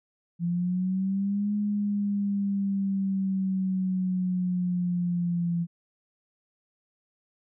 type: linear two-way sweep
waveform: sine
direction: up then down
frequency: 170 to 207.7 to 170 Hz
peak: -24 dBFS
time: 0.39-5.67 s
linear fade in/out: 50 ms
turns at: 1.54 s
effects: none